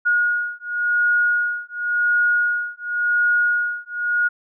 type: beating tone pair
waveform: sine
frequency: 1441 / 1441.92 Hz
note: F#6 / F#6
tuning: -46 / -45 cents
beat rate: 0.92 Hz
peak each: -20 dBFS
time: 0.05-4.29 s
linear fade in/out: 20 ms
effects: none